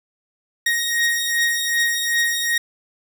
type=beating tone pair; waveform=sawtooth; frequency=1873 / 1875.6 Hz; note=A#6 / A#6; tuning=+8 / +10 cents; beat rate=2.6 Hz; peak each=-16 / -20 dBFS; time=0.66-2.58 s; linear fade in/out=5 ms; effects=none